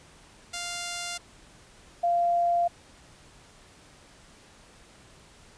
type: tone pair in turn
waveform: 5% pulse / sine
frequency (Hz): 698.5 / 692.5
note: F5 / F5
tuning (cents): 0 / -15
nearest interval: unison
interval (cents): 15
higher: first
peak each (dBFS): -21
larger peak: neither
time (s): 0.53-1.18 / 2.03-2.68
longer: neither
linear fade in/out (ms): 10
effects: pink hiss -54 dBFS RMS until 5.57 s + resampled to 22050 Hz